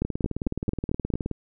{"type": "two click trains", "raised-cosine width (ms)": 3, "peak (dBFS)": [-12, -15], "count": [6, 25], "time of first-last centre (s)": [[0.02, 1.139], [0.05, 1.313]], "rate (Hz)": [4.47, 19], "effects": []}